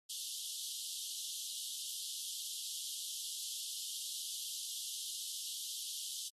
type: high-pass noise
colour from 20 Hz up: pink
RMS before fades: -43 dBFS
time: 0.09-6.29 s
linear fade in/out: 10 ms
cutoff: 3000 Hz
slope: 96 dB/octave
effects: AAC 32 kbps